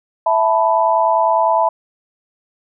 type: chord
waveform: sine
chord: E suspended fourth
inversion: none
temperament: just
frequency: 659.3 / 879 / 988.9 Hz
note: E5 / A5 / B5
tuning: 0 / -2 / +2 cents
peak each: -16 dBFS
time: 0.26-1.69 s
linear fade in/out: 5 ms
effects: none